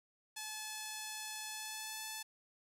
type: tone with pitch glide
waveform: 5% pulse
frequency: 862 to 872.5 Hz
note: A5 to A5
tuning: -36 to -15 cents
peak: -30 dBFS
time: 0.36-2.23 s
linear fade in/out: 10 ms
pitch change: +21 cents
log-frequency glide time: 1.5-2.03 s
effects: none